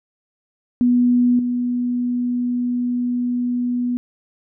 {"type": "tone with level steps", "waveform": "sine", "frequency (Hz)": 244.9, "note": "B3", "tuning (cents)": -14, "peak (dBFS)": [-12, -18], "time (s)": [0.81, 3.97], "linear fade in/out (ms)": 0, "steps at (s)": 1.39, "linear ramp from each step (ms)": 2, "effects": []}